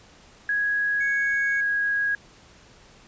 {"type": "tone with pitch glide", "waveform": "sine", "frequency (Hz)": [1661.2, 1648.8], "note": ["G#6", "G#6"], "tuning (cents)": [0, -13], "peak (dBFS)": -21, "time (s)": [0.49, 2.15], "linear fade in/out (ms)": 2, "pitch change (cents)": -13, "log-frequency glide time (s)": [0.98, 1.58]}
{"type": "tone", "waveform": "triangle", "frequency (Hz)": 2217, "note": "C#7", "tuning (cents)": 0, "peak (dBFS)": -29, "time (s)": [1, 1.61], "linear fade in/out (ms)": 10}
{"effects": ["pink hiss -52 dBFS RMS until 3.07 s", "resampled to 16000 Hz"]}